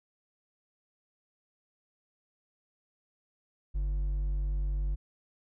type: tone with hard clipping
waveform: triangle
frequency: 48.27 Hz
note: G1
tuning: 26 cents flat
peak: -29 dBFS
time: 3.74-4.96 s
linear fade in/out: 20 ms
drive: 7 dB
effects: none